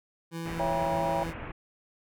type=tone; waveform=25% pulse; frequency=166.1 Hz; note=E3; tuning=13 cents sharp; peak=-30 dBFS; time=0.31-1.34 s; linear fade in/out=50 ms
type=low-pass noise; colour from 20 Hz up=pink; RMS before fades=-39 dBFS; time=0.45-1.52 s; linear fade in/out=10 ms; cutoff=2700 Hz; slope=48 dB/octave
type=chord; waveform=sine; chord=C# diminished seventh; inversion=none; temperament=just; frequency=554.4 / 665.2 / 798.3 / 957.9 Hz; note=C#5 / E5 / G5 / Bb5; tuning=0 / +16 / +31 / +47 cents; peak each=-32 dBFS; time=0.59-1.24 s; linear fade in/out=10 ms
effects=none